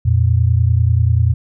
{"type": "tone pair together", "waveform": "sine", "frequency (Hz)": [86.31, 116.54], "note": ["F2", "A#2"], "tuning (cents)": [-20, 0], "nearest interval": "perfect fourth", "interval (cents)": 520, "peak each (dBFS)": -13, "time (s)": [0.05, 1.34], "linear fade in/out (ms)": 10, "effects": []}